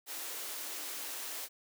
white high-pass noise, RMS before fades -41 dBFS, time 0.06-1.49 s, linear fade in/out 50 ms, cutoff 260 Hz, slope 96 dB/octave, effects none

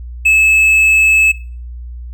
triangle tone, 2600 Hz, E7, 24 cents flat, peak -5 dBFS, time 0.25-1.32 s, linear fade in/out 10 ms, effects noise-tail reverb RT60 0.4 s tail -18 dB re dry + added 60 Hz sine -25 dBFS peak until 2.13 s

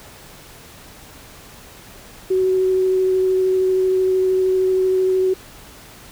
sine tone with vibrato, 374.5 Hz, F#4, 21 cents sharp, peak -14 dBFS, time 2.3-5.34 s, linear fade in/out 10 ms, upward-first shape triangle, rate 13 Hz, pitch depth 11 cents each way, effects pink hiss -42 dBFS RMS until 6.11 s

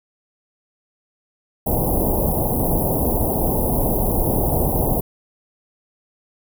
pink band-stop noise, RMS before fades -19 dBFS, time 1.66-5.01 s, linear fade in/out 10 ms, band 870 to 11000 Hz, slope 48 dB/octave, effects none

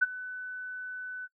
sine tone with ADSR envelope, 1500 Hz, F#6, 23 cents sharp, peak -18 dBFS, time 0.01-1.28 s, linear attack 17 ms, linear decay 27 ms, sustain -18 dB, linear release 37 ms, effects noise-tail reverb RT60 0.1 s tail -25 dB re dry

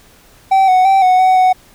triangle tone with pitch steps, 771 / 741 / 775 / 738 / 748 / 742 Hz, G5 / F#5 / G5 / F#5 / F#5 / F#5, -29 / +2 / -20 / -5 / +19 / +5 cents, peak -5 dBFS, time 0.51-1.53 s, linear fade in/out 10 ms, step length 170 ms, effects pink hiss -46 dBFS RMS until 1.74 s

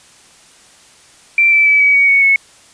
sine tone with pitch steps, 2349 / 2323 / 2298 / 2273 / 2248 / 2224 / 2199 Hz, D7 / D7 / D7 / C#7 / C#7 / C#7 / C#7, 0 / -20 / -38 / +43 / +24 / +5 / -14 cents, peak -7 dBFS, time 1.38-2.36 s, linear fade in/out 2 ms, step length 140 ms, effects white hiss -45 dBFS RMS until 2.73 s + resampled to 22050 Hz

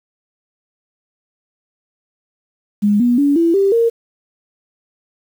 sine tone with pitch steps, 206.1 / 242.3 / 284.8 / 334.8 / 393.6 / 462.7 Hz, G#3 / B3 / C#4 / E4 / G4 / A#4, -13 / -33 / +47 / +27 / +7 / -13 cents, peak -10 dBFS, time 2.82-3.9 s, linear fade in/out 20 ms, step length 180 ms, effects 7-bit

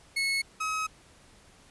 30% pulse tone pair in turn, 2191 / 1275.3 Hz, C#7 / D#6, -21 / +42 cents, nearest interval major sixth, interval 937 cents, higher first, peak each -23 / -26 dBFS, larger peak first, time 0.16-0.42 / 0.6-0.87 s, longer second, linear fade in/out 10 ms, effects pink hiss -57 dBFS RMS until 1.7 s + resampled to 24000 Hz

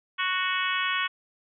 harmonic tone, 370 Hz, F#4, in tune, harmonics 3 / 4 / 5 / 6 / 7 / 8 / 9, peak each -30 / -31 / -32 / -33 / -33 / -34 / -35 dBFS, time 0.18-1.08 s, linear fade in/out 20 ms, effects none

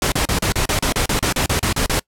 pink noise bursts, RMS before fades -18 dBFS, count 15, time 0.02-1.996 s, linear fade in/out 2 ms, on 100 ms, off 34 ms, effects noise-tail reverb RT60 0.1 s tail -25 dB re dry + low-pass 12000 Hz 12 dB/octave

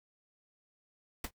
pink noise with exponential decay, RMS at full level -31 dBFS, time 1.24-1.31 s, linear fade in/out 5 ms, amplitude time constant 15 ms, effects noise-tail reverb RT60 0.1 s tail -21 dB re dry

